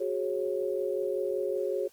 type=chord; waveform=sine; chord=F# suspended second; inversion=none; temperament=equal with one note detuned; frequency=370 / 415.3 / 545.8 Hz; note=F#4 / G#4 / C#5; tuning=0 / 0 / -27 cents; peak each=-32 dBFS; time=0-1.88 s; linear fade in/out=10 ms; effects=white hiss -61 dBFS RMS until 1.92 s + Opus 32 kbps

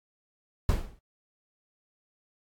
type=noise with exponential decay; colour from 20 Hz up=brown; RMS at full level=-19 dBFS; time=0.69-0.99 s; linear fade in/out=1 ms; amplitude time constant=64 ms; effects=AAC 64 kbps

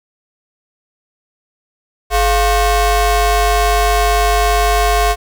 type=ring-modulated tone; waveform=30% pulse; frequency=374.9 Hz; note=F#4; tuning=23 cents sharp; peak=-5 dBFS; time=2.1-5.16 s; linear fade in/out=50 ms; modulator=326 Hz; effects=none

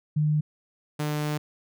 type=tone pair in turn; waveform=sine / sawtooth; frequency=151.5 / 150.02 Hz; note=D#3 / D3; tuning=-46 / +37 cents; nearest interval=unison; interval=17 cents; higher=first; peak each=-20 / -22 dBFS; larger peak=first; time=0.16-0.41 / 0.99-1.38 s; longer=second; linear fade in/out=10 ms; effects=none

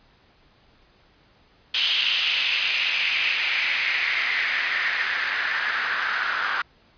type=noise with band-pass filter sweep; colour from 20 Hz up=white; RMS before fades=-24 dBFS; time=1.74-6.62 s; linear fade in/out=5 ms; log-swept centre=3100 to 1400 Hz; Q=4.2; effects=pink hiss -58 dBFS RMS until 6.97 s + resampled to 11025 Hz

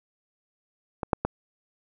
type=clicks; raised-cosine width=1 ms; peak=-15 / -6 / -10 dBFS; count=3; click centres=1.032 / 1.132 / 1.25 s; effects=none

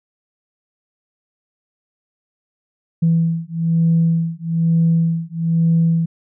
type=beating tone pair; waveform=sine; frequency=164.81 / 165.91 Hz; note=E3 / E3; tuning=0 / +11 cents; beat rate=1.1 Hz; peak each=-16 dBFS; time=3.02-6.06 s; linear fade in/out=10 ms; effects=tanh soft clip ceiling -7 dBFS

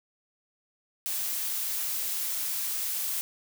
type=noise; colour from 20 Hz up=blue; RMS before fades=-31 dBFS; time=1.06-3.21 s; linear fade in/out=0 ms; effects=none

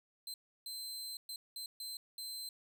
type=tone bursts at uneven times; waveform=sawtooth; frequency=4100 Hz; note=C8; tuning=36 cents flat; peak=-39 dBFS; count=6; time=0.27-0.34 / 0.66-1.17 / 1.29-1.36 / 1.56-1.66 / 1.8-1.97 / 2.18-2.49 s; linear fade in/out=2 ms; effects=none

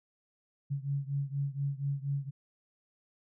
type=beating tone pair; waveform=sine; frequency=138.59 / 142.79 Hz; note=C#3 / D3; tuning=0 / -48 cents; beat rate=4.2 Hz; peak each=-33 / -35 dBFS; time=0.7-2.31 s; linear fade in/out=20 ms; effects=none

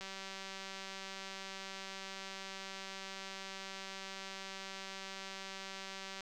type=click train; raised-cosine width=0.2 ms; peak=-28 dBFS; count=1197; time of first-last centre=0.01-6.207 s; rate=193 Hz; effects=none

